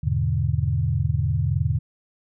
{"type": "chord", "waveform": "sine", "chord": "E dominant seventh", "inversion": "none", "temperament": "equal", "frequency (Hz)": [82.41, 103.83, 123.47, 146.83], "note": ["E2", "G#2", "B2", "D3"], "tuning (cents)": [0, 0, 0, 0], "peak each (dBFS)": -25, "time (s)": [0.03, 1.79], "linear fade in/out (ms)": 10, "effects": []}